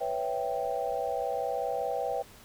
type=chord; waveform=sine; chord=C# half-diminished seventh; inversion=third; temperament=equal; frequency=493.9 / 554.4 / 659.3 / 784 Hz; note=B4 / C#5 / E5 / G5; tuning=0 / 0 / 0 / 0 cents; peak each=-34 / -35 / -35 / -33 dBFS; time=0-2.23 s; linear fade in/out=20 ms; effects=pink hiss -53 dBFS RMS until 2.44 s